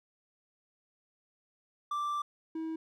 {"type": "tone pair in turn", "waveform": "triangle", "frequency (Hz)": [1174.7, 321.7], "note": ["D6", "E4"], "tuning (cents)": [0, -42], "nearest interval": "octave + minor seventh", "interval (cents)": 2242, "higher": "first", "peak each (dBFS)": [-29, -32], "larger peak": "first", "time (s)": [[1.91, 2.22], [2.55, 2.76]], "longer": "first", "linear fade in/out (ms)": 5, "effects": []}